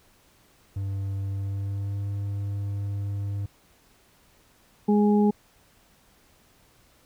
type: tone with pitch glide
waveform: triangle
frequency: 98 to 100.41 Hz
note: G2 to G2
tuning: 0 to +42 cents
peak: -25 dBFS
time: 0.76-3.46 s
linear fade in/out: 5 ms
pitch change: +42 cents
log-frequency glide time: 1.29-2.08 s
type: harmonic tone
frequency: 207.7 Hz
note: G#3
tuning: in tune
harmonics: 1 / 2 / 4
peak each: -18 / -24 / -30 dBFS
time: 4.88-5.31 s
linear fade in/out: 10 ms
effects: pink hiss -60 dBFS RMS until 7.05 s